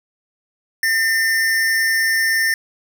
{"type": "tone pair together", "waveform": "square", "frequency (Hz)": [1807.6, 2029], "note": ["A6", "B6"], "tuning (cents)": [46, 46], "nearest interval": "major second", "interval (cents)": 200, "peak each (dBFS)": [-16, -27], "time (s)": [0.83, 2.54], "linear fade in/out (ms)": 2, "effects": []}